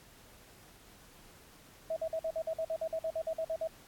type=tone bursts; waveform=sine; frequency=646 Hz; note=E5; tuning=35 cents flat; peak=-31 dBFS; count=16; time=1.9-3.675 s; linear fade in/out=5 ms; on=65 ms; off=49 ms; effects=pink hiss -58 dBFS RMS until 3.87 s + AAC 64 kbps